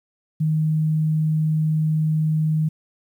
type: tone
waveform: sine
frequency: 156 Hz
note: D#3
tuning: 5 cents sharp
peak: -17 dBFS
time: 0.4-2.69 s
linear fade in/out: 10 ms
effects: 9-bit